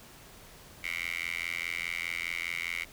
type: tone with high-pass filter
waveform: 10% pulse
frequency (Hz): 84.9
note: F2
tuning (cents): -48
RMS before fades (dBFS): -35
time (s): 0.83-2.85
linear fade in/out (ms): 20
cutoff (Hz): 2200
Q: 8.1
effects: pink hiss -52 dBFS RMS until 2.92 s